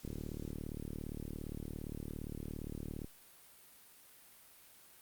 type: click train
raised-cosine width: 3 ms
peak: -29 dBFS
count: 113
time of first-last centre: 0.05-3.045 s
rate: 37.4 Hz
effects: white hiss -60 dBFS RMS until 5.01 s + Opus 48 kbps